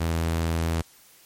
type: tone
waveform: sawtooth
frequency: 82.41 Hz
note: E2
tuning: in tune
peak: -19 dBFS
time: 0-0.82 s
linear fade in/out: 10 ms
effects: white hiss -54 dBFS RMS until 1.25 s + MP3 64 kbps